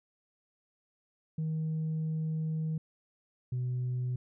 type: tone pair in turn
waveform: sine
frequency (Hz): 158 / 125.4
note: D#3 / B2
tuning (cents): +27 / +27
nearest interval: major third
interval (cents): 400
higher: first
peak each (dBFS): -28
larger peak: neither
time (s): 1.38-2.78 / 3.52-4.16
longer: first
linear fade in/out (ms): 5
effects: tanh soft clip ceiling -28 dBFS